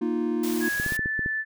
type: chord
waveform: triangle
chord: Bb suspended fourth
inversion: none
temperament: just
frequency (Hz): 233.1 / 310.8 / 349.6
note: Bb3 / Eb4 / F4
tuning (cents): 0 / -2 / +2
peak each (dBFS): -26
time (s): 0.01-0.69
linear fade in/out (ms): 10
type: noise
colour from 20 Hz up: white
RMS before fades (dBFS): -36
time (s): 0.43-0.97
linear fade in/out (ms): 5
type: tone with pitch glide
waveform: sine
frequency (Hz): 1661.2 to 1753.9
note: G#6 to A6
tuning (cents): 0 to -6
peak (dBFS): -25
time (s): 0.6-1.45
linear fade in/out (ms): 50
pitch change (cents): +94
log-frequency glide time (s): 0.79-0.93
type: clicks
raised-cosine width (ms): 3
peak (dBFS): -19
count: 7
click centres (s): 0.799 / 0.863 / 0.922 / 0.993 / 1.059 / 1.193 / 1.261
effects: none